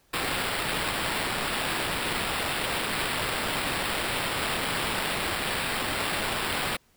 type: noise with sample-and-hold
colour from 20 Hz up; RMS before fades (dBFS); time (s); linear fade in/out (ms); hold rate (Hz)
blue; -29; 0.13-6.77; 10; 6300
effects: pink hiss -64 dBFS RMS until 6.96 s